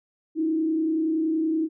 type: tone with frequency modulation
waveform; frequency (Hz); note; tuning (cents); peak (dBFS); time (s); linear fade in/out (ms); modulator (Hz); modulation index
sine; 319.3; D#4; +45; -21; 0.35-1.69; 50; 30.6; 0.48
effects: none